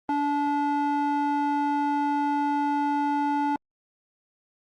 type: tone with band-pass filter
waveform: square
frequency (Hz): 288.8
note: D4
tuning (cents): -29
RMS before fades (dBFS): -25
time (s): 0.09-3.56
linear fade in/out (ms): 2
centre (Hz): 670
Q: 8.5
effects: Opus 32 kbps